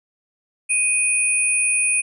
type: tone pair together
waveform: sine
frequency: 2489 / 9391 Hz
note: D#7 / D9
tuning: 0 / -1 cents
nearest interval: octave + major seventh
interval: 2299 cents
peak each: -19 dBFS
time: 0.69-2.02 s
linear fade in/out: 20 ms
effects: none